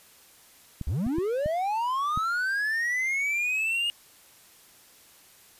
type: clicks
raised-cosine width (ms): 5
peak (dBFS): -20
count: 5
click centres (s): 0.813 / 1.066 / 1.184 / 1.46 / 2.175
type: linear sweep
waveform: triangle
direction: up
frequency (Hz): 55.4 to 2866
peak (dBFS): -23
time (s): 0.87-3.9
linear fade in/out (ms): 0
effects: white hiss -55 dBFS RMS until 5.59 s + resampled to 32000 Hz